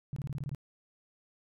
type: tone bursts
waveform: sine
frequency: 140.1 Hz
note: C#3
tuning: 19 cents sharp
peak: -33 dBFS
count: 8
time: 0.13-0.548 s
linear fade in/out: 0 ms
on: 33 ms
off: 22 ms
effects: none